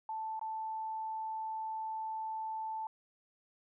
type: tone with dropouts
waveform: sine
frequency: 880 Hz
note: A5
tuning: in tune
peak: -36 dBFS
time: 0.09-2.87 s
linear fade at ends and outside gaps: 2 ms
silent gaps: 0.394-0.413 s
effects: none